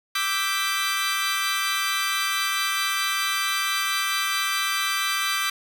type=chord; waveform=20% pulse; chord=E minor seventh; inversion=third; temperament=equal; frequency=1174.7 / 1318.5 / 1568 / 1975.5 Hz; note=D6 / E6 / G6 / B6; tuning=0 / 0 / 0 / 0 cents; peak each=-22 / -27 / -23 / -24 dBFS; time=0.15-5.5 s; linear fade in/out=5 ms; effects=none